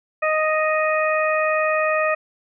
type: harmonic tone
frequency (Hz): 622.3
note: D#5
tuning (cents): 0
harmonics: 1 / 2 / 3 / 4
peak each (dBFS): -20 / -23 / -25 / -26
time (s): 0.22-2.15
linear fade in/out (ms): 10
effects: none